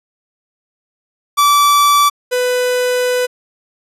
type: tone pair in turn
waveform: 45% pulse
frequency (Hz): 1158 / 498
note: D6 / B4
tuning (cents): -25 / +14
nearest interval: octave + minor third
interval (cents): 1461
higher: first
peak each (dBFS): -8 / -13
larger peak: first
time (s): 1.37-2.1 / 2.31-3.27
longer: second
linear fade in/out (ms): 20
effects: resampled to 32000 Hz